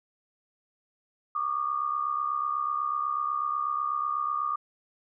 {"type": "tone pair together", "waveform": "sine", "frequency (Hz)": [1145, 1213.1], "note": ["D6", "D#6"], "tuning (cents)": [-44, -44], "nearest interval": "minor second", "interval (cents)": 100, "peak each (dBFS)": [-31, -28], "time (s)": [1.35, 4.56], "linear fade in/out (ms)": 5, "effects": []}